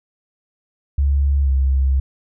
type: tone with pitch glide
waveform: sine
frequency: 70 to 66.95 Hz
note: C#2 to C2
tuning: +18 to +40 cents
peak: -13 dBFS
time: 0.98-2 s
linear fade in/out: 5 ms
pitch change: -78 cents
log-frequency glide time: 1.43-1.49 s
effects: none